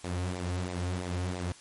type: tone with flanger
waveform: sawtooth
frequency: 90 Hz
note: F#2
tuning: 47 cents flat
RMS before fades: -33 dBFS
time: 0.04-1.52 s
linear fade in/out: 0 ms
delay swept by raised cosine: 0.64 to 5.24 ms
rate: 3 Hz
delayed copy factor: -0.6
effects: white hiss -53 dBFS RMS until 1.6 s + MP3 48 kbps